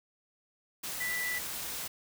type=tone in noise; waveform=sine; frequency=1975.5 Hz; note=B6; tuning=in tune; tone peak=-32 dBFS; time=1-1.39 s; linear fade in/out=10 ms; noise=white; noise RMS=-38 dBFS; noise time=0.83-1.88 s; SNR=+3 dB; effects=none